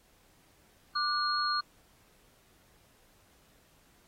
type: tone cluster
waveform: sine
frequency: 1182 / 1458 / 4274 Hz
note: D6 / F#6 / C8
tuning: +11 / -26 / +36 cents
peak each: -30 / -35 / -32 dBFS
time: 0.95-1.61 s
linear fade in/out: 10 ms
effects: pink hiss -65 dBFS RMS until 4.07 s + AAC 48 kbps

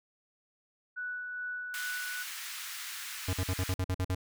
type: tone with tremolo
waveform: sine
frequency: 1480 Hz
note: F#6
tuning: in tune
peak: -34 dBFS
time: 0.96-2.24 s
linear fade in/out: 20 ms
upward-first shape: sine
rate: 2.4 Hz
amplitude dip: 30%
type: high-pass noise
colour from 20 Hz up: pink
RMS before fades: -41 dBFS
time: 1.74-3.74 s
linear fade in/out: 0 ms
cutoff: 1400 Hz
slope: 24 dB/octave
type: tone bursts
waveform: square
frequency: 92.5 Hz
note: F#2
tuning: in tune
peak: -29 dBFS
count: 9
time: 3.28-4.149 s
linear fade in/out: 5 ms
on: 53 ms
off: 49 ms
effects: none

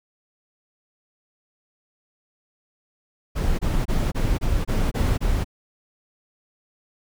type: noise bursts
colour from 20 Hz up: brown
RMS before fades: -21 dBFS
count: 8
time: 3.35-5.445 s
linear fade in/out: 20 ms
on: 240 ms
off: 25 ms
effects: none

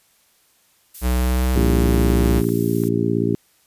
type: noise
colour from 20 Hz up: violet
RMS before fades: -34 dBFS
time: 0.94-2.89 s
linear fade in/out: 10 ms
type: tone with pitch glide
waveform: square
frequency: 62.2 to 63.65 Hz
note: B1 to C2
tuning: +13 to -47 cents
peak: -17 dBFS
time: 1.01-2.43 s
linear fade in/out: 50 ms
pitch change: +40 cents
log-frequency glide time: 1.18-1.55 s
type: harmonic tone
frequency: 57.2 Hz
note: A#1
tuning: 32 cents flat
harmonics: 2 / 3 / 4 / 5 / 6 / 7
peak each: -24 / -24 / -24 / -24 / -24 / -24 dBFS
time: 1.56-3.35 s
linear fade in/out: 0 ms
type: clicks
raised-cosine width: 0.5 ms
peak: -24 dBFS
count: 6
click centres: 1.93 / 2.202 / 2.257 / 2.442 / 2.49 / 2.837 s
effects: white hiss -59 dBFS RMS until 3.66 s + resampled to 32000 Hz

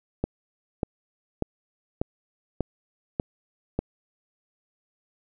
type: click train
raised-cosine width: 2 ms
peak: -11 dBFS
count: 7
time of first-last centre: 0.24-3.79 s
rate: 1.69 Hz
effects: none

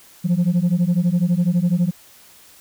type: beating tone pair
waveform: sine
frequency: 169.8 / 181.8 Hz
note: F3 / F#3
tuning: -48 / -30 cents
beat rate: 12 Hz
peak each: -16 dBFS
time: 0.24-1.91 s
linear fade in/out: 20 ms
effects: tanh soft clip ceiling -12 dBFS + white hiss -48 dBFS RMS until 2.6 s

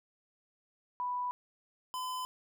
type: tone pair in turn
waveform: sine / square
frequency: 987.8 / 1014.4 Hz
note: B5 / B5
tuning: 0 / +46 cents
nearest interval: unison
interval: 46 cents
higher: second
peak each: -32 / -36 dBFS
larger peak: first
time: 1-1.31 / 1.94-2.25 s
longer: neither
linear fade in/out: 0 ms
effects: none

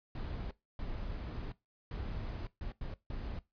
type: noise bursts at uneven times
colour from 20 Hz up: brown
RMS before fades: -40 dBFS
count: 6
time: 0.15-0.51 / 0.79-1.52 / 1.91-2.47 / 2.61-2.72 / 2.81-2.94 / 3.1-3.39 s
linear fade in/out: 2 ms
effects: noise-tail reverb RT60 0.2 s tail -19 dB re dry + resampled to 11025 Hz

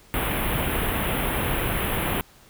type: band-stop noise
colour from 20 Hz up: pink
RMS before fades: -25 dBFS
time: 0.14-2.21 s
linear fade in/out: 0 ms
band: 3300 to 10000 Hz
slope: 48 dB/octave
effects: pink hiss -53 dBFS RMS until 2.49 s

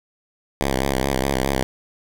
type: tone with vibrato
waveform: 5% pulse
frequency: 66.9 Hz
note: C2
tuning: 39 cents sharp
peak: -8 dBFS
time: 0.61-1.63 s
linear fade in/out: 0 ms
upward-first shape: square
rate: 4.8 Hz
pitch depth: 55 cents each way
effects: none

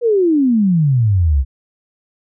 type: exponential sweep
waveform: sine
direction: down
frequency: 493.9 to 62.8 Hz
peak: -10 dBFS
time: 0.01-1.45 s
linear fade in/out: 50 ms
effects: none

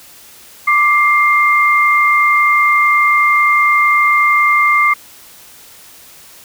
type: tone pair together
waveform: sine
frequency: 1177 / 2108 Hz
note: D6 / C7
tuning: +3 / +12 cents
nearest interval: minor seventh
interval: 1009 cents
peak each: -11 dBFS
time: 0.67-4.94 s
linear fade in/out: 10 ms
effects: white hiss -40 dBFS RMS until 6.44 s

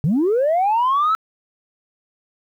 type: linear sweep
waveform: sine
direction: up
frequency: 130.7 to 1330 Hz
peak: -13 dBFS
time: 0.04-1.15 s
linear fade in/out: 0 ms
effects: tanh soft clip ceiling -12 dBFS + 9-bit

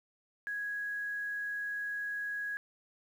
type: tone with quantisation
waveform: sine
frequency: 1661.2 Hz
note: G#6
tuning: in tune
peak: -34 dBFS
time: 0.47-2.57 s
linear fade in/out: 0 ms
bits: 10
effects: none

